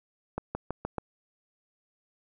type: accelerating click train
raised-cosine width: 1 ms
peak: -17 dBFS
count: 5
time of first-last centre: 0.38-0.983 s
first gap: 170 ms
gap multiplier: 0.92
effects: none